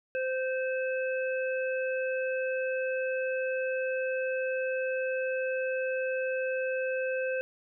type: harmonic tone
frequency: 519 Hz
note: C5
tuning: 14 cents flat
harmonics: 1 / 3 / 5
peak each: -29 / -36 / -39 dBFS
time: 0.15-7.41 s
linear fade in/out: 0 ms
effects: none